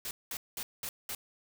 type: noise bursts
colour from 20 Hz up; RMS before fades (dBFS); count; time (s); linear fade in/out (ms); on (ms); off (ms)
white; -38; 5; 0.05-1.15; 2; 60; 200
effects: none